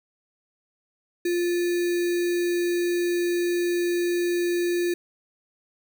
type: tone with sample-and-hold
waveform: sine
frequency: 349.2 Hz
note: F4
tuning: in tune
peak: -21 dBFS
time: 1.25-4.94 s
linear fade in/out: 5 ms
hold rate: 2100 Hz
effects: none